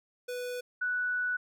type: tone pair in turn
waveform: square / sine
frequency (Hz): 493.9 / 1480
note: B4 / F#6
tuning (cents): 0 / 0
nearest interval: octave + perfect fifth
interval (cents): 1900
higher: second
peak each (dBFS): -35 / -28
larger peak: second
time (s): 0.28-0.61 / 0.81-1.37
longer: second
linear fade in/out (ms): 10
effects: none